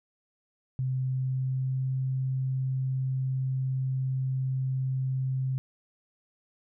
sine tone with pitch glide, 130 to 131.36 Hz, C3 to C3, -11 to +7 cents, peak -26 dBFS, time 0.79-5.58 s, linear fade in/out 0 ms, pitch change +18 cents, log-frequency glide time 1.01-1.93 s, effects none

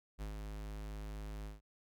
square tone with ADSR envelope, 52.1 Hz, G#1, 6 cents sharp, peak -40 dBFS, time 0.18-1.61 s, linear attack 35 ms, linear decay 110 ms, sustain -3 dB, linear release 150 ms, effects none

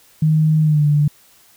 sine tone with pitch glide, 155.9 to 147.49 Hz, D#3 to D3, +4 to +8 cents, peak -11 dBFS, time 0.22-1.08 s, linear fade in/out 5 ms, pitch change -96 cents, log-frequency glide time 0.62-0.85 s, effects white hiss -51 dBFS RMS until 1.56 s

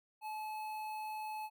square tone with notch filter, 861 Hz, A5, 38 cents flat, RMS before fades -42 dBFS, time 0.21-1.5 s, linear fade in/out 50 ms, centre 6600 Hz, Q 0.64, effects none

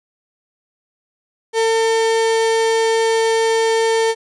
35% pulse tone, 450.6 Hz, A4, 41 cents sharp, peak -12 dBFS, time 1.53-4.15 s, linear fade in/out 50 ms, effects resampled to 22050 Hz + 9-bit

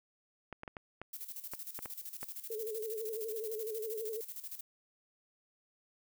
clicks, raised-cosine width 0.5 ms, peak -28 dBFS, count 9, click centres 0.527 / 0.634 / 0.678 / 0.768 / 1.016 / 1.536 / 1.79 / 1.858 / 2.23 s
violet noise with tremolo, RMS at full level -43 dBFS, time 1.13-4.61 s, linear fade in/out 5 ms, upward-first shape square, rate 13 Hz, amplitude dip 70%
sine tone with vibrato, 440.2 Hz, A4, 1 cent sharp, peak -37 dBFS, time 2.5-4.21 s, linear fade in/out 5 ms, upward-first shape sine, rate 12 Hz, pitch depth 71 cents each way
effects none

